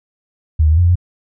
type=tone with pitch steps; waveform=sine; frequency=78.4 / 76.7 / 79.3 / 88.3 / 86.6 / 89.3 Hz; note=D#2 / D#2 / D#2 / F2 / F2 / F2; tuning=+14 / -24 / +33 / +20 / -14 / +39 cents; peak=-8 dBFS; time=0.59-0.956 s; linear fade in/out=10 ms; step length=61 ms; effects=none